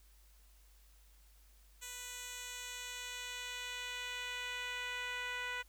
10% pulse tone with band-pass filter sweep, 493.9 Hz, B4, in tune, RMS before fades -43 dBFS, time 1.81-5.63 s, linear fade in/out 20 ms, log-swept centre 8000 to 1900 Hz, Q 0.95, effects added 50 Hz sine -61 dBFS peak until 5.68 s + white hiss -69 dBFS RMS until 5.68 s

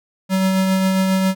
square tone with tremolo, 189.7 Hz, F#3, 43 cents sharp, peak -14 dBFS, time 0.29-1.35 s, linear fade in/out 50 ms, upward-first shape triangle, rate 7.4 Hz, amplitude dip 30%, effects none

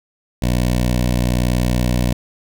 15% pulse tone with notch filter, 61.1 Hz, B1, 18 cents flat, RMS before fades -17 dBFS, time 0.42-2.13 s, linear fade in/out 5 ms, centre 1300 Hz, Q 1.3, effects none

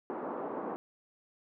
pink band-pass noise, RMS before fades -38 dBFS, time 0.1-0.76 s, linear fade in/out 0 ms, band 260 to 1100 Hz, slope 24 dB/octave, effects none

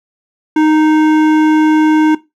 sine tone with hard clipping, 310 Hz, D#4, 6 cents flat, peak -9 dBFS, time 0.56-2.15 s, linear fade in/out 5 ms, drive 13 dB, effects noise-tail reverb RT60 0.2 s tail -17 dB re dry

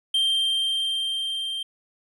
triangle tone with level ramp, 3161 Hz, G7, 14 cents sharp, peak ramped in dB -17 to -26 dBFS, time 0.14-1.63 s, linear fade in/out 5 ms, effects none

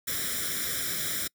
white noise with comb filter, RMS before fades -31 dBFS, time 0.07-1.28 s, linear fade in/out 10 ms, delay 0.55 ms, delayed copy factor +1, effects noise-tail reverb RT60 0.1 s tail -26 dB re dry + high-pass 60 Hz 12 dB/octave

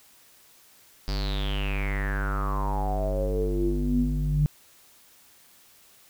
square tone with low-pass filter sweep, 49.57 Hz, G1, 20 cents sharp, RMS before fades -26 dBFS, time 1.08-4.46 s, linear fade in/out 0 ms, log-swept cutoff 4900 to 150 Hz, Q 9.8, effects white hiss -56 dBFS RMS until 6.09 s

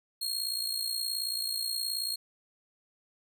sawtooth tone with amplitude modulation, 4264 Hz, C8, 32 cents sharp, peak -25 dBFS, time 0.21-2.16 s, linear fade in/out 10 ms, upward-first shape sine, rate 58.7 Hz, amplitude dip 65%, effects none

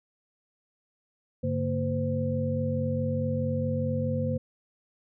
sine tone cluster, 98.5 / 143.2 / 230.8 / 514 Hz, G2 / D3 / A#3 / C5, +9 / -43 / -17 / -31 cents, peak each -31 dBFS, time 1.43-4.38 s, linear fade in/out 10 ms, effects none

